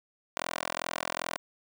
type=tone with high-pass filter; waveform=10% pulse; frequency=42.53 Hz; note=F1; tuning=45 cents flat; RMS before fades=-35 dBFS; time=0.37-1.38 s; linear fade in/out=0 ms; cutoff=730 Hz; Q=0.96; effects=none

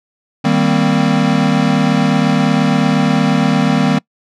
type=chord; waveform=square; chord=C minor seventh; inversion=first; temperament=equal; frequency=155.56 / 196 / 233.1 / 261.6 Hz; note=Eb3 / G3 / Bb3 / C4; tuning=0 / 0 / 0 / 0 cents; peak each=-17 dBFS; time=0.44-3.99 s; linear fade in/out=10 ms; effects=noise-tail reverb RT60 0.1 s tail -25 dB re dry + low-pass 5000 Hz 12 dB/octave

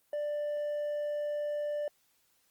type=tone with hard clipping; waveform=sine; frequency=590 Hz; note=D5; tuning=8 cents sharp; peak=-32 dBFS; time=0.13-1.88 s; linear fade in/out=2 ms; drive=2 dB; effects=white hiss -71 dBFS RMS until 2.5 s + Opus 24 kbps

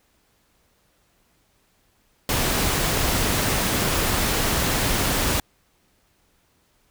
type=noise; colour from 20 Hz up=pink; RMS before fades=-22 dBFS; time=2.29-5.4 s; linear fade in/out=2 ms; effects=pink hiss -64 dBFS RMS until 6.9 s

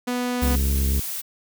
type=tone; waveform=sawtooth; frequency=246.8 Hz; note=B3; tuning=1 cent flat; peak=-19 dBFS; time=0.07-0.56 s; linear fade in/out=10 ms
type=noise; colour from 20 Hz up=blue; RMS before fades=-30 dBFS; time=0.41-1.22 s; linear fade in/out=20 ms
type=harmonic tone; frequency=68 Hz; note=C#2; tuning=33 cents flat; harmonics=1 / 2 / 3 / 4 / 5 / 6 / 7; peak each=-19 / -35 / -31 / -38 / -44 / -40 / -46 dBFS; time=0.42-1 s; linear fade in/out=5 ms
effects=none

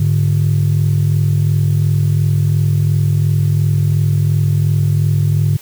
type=tone pair together; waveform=sine; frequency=103.4 / 146.23 Hz; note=G#2 / D3; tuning=-7 / -7 cents; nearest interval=tritone; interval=600 cents; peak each=-12 dBFS; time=0-5.57 s; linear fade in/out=5 ms; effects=tanh soft clip ceiling -6 dBFS + white hiss -39 dBFS RMS until 5.61 s

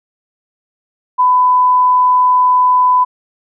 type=tone; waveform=sine; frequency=1001 Hz; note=B5; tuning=23 cents sharp; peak=-7 dBFS; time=1.18-3.05 s; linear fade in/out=20 ms; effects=none

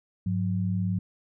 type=tone pair together; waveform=sine; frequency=101.84 / 181.1 Hz; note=G#2 / F#3; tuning=-33 / -37 cents; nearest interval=minor seventh; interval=996 cents; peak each=-27 dBFS; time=0.26-0.99 s; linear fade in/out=5 ms; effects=none

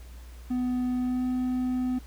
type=tone with pitch glide; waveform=triangle; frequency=249.9 to 252.7 Hz; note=B3 to B3; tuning=+21 to +40 cents; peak=-23 dBFS; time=0.5-1.99 s; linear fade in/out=10 ms; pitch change=+19 cents; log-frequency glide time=0.99-1.25 s; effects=added 60 Hz sine -42 dBFS peak until 2.06 s + pink hiss -55 dBFS RMS until 2.06 s

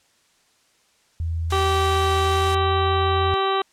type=tone with pitch glide; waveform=sine; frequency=82.41 to 85.76 Hz; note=E2 to F2; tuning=0 to -31 cents; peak=-22 dBFS; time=1.2-3.34 s; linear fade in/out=0 ms; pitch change=+69 cents; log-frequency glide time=2.22-2.68 s
type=noise; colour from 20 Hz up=white; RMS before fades=-32 dBFS; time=1.5-2.55 s; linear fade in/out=5 ms
type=harmonic tone; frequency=387.6 Hz; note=G4; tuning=20 cents flat; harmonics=1 / 2 / 3 / 4 / 5 / 6 / 7 / 8 / 9 / 10; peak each=-23 / -25 / -23 / -35 / -36 / -40 / -37 / -33 / -43 / -32 dBFS; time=1.52-3.62 s; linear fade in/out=5 ms
effects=white hiss -61 dBFS RMS until 3.72 s + low-pass 8000 Hz 12 dB/octave

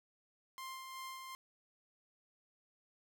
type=tone with tremolo; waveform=sawtooth; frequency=1052 Hz; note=C6; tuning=9 cents sharp; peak=-40 dBFS; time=0.58-1.35 s; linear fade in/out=0 ms; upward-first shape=sine; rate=2.7 Hz; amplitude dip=35%; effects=none

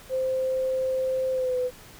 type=tone with pitch glide; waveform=sine; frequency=521 to 501.5 Hz; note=C5 to B4; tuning=-7 to +26 cents; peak=-23 dBFS; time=0.09-1.71 s; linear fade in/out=50 ms; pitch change=-67 cents; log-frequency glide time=1.31-1.58 s; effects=pink hiss -48 dBFS RMS until 1.99 s

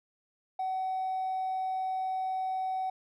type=tone with hard clipping; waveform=sine; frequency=754 Hz; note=F#5; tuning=32 cents sharp; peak=-30 dBFS; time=0.59-2.9 s; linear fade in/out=5 ms; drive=1 dB; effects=none

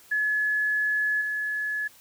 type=tone with level steps; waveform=sine; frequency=1705 Hz; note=G#6; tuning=45 cents sharp; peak=-22 / -26 dBFS; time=0.11-1.88 s; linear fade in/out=10 ms; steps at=1.21 s; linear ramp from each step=5 ms; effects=white hiss -54 dBFS RMS until 2 s

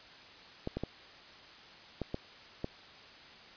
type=clicks; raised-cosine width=2 ms; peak=-21 dBFS; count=6; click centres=0.674 / 0.77 / 0.836 / 2.017 / 2.144 / 2.644 s; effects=white hiss -53 dBFS RMS until 3.56 s + resampled to 11025 Hz

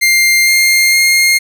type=tone with pitch steps; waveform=sawtooth; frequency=2100 / 2115 / 2129 Hz; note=C7 / C7 / C7; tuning=+6 / +18 / +30 cents; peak=-4 dBFS; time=0.01-1.39 s; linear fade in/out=20 ms; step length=460 ms; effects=none

